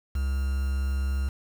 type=tone with quantisation; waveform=triangle; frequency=67.4 Hz; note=C#2; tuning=48 cents flat; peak=-22 dBFS; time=0.15-1.29 s; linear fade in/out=5 ms; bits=7; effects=none